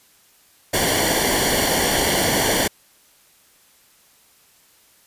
pink noise with comb filter, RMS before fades -19 dBFS, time 0.73-2.68 s, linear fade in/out 10 ms, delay 0.78 ms, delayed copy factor -0.75, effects white hiss -55 dBFS RMS until 5.06 s + resampled to 32000 Hz

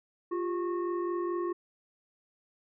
sine tone with frequency modulation, 349.2 Hz, F4, in tune, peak -29 dBFS, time 0.31-1.53 s, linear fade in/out 10 ms, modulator 743 Hz, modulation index 0.74, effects none

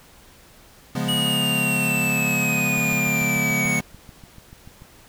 square chord, C# dominant seventh, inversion none, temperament equal, 138.59 / 174.61 / 207.7 / 246.9 Hz, C#3 / E#3 / G#3 / B3, 0 / 0 / 0 / 0 cents, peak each -29 dBFS, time 0.95-3.81 s, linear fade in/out 5 ms
square exponential sweep, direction down, 2921 to 2216 Hz, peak -22 dBFS, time 1.08-3.8 s, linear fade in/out 10 ms
click train, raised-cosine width 5 ms, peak -30 dBFS, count 15, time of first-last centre 2.78-4.821 s, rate 6.86 Hz
effects pink hiss -50 dBFS RMS until 5.08 s

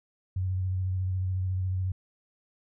sine tone with vibrato, 93 Hz, F#2, 9 cents sharp, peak -26 dBFS, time 0.36-1.92 s, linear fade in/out 5 ms, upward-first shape square, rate 14 Hz, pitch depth 20 cents each way, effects none

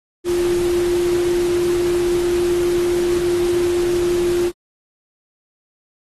sine tone in noise, 350.7 Hz, F4, 7 cents sharp, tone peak -15 dBFS, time 0.24-4.52 s, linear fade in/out 50 ms, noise pink, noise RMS -30 dBFS, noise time 0.24-4.52 s, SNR +12 dB, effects AAC 32 kbps

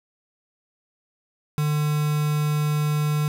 triangle tone with quantisation, 150 Hz, D3, 37 cents sharp, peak -18 dBFS, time 1.58-3.28 s, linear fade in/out 0 ms, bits 5, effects none

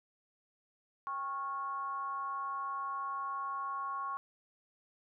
sine tone with frequency modulation, 1100 Hz, C#6, 14 cents flat, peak -35 dBFS, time 1.07-4.17 s, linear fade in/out 0 ms, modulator 303 Hz, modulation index 0.5, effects none

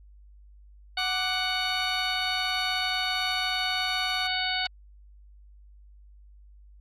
harmonic tone, 742 Hz, F#5, 5 cents sharp, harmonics 1 / 2 / 3 / 4 / 5 / 6, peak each -33 / -33 / -33 / -33 / -33 / -33 dBFS, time 0.97-4.67 s, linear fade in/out 5 ms
30% pulse tone with tremolo, 1174.7 Hz, D6, in tune, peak -33 dBFS, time 0.98-4.27 s, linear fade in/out 5 ms, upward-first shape sine, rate 1.4 Hz, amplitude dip 25%
effects added 50 Hz sine -49 dBFS peak until 6.8 s + AAC 48 kbps

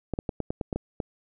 clicks, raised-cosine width 2 ms, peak -15 dBFS, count 9, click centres 0.137 / 0.189 / 0.292 / 0.403 / 0.505 / 0.612 / 0.728 / 0.76 / 1.002 s, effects none

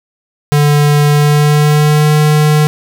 square tone with pitch glide, 146.83 to 151.22 Hz, D3 to D#3, 0 to -49 cents, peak -7 dBFS, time 0.52-2.67 s, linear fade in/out 0 ms, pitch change +51 cents, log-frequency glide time 1.1-2.14 s, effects none

